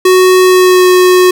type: tone with pitch glide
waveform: square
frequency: 370 to 365.1 Hz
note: F#4 to F#4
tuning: 0 to -23 cents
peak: -4 dBFS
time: 0.05-1.31 s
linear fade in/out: 5 ms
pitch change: -23 cents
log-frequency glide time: 0.41-0.88 s
effects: none